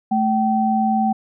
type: tone pair together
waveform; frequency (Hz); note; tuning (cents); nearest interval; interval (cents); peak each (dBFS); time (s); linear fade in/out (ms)
sine; 219 / 770; A3 / G5; -8 / -31; octave + minor seventh; 2177; -18; 0.11-1.13; 10
effects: none